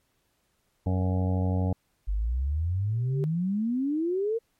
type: harmonic tone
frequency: 92.5 Hz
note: F#2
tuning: in tune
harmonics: 1 / 2 / 3 / 5 / 6 / 7 / 8 / 9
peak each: -24 / -30 / -34 / -38 / -40 / -41 / -42 / -43 dBFS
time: 0.86-1.73 s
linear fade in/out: 5 ms
type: exponential sweep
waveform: sine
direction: up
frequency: 47.02 to 470 Hz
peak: -24 dBFS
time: 2.07-4.39 s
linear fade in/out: 20 ms
type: tone with exponential growth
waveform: sine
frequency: 392 Hz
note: G4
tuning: in tune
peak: -27 dBFS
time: 2.85-3.24 s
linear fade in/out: 0 ms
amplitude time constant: 83 ms
effects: pink hiss -72 dBFS RMS until 4.59 s + MP3 64 kbps